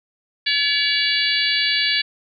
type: harmonic tone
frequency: 570 Hz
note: C#5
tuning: 48 cents sharp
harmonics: 3 / 4 / 5 / 6 / 7 / 8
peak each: -24 / -24 / -24 / -24 / -24 / -24 dBFS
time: 0.46-2.02 s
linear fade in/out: 10 ms
effects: none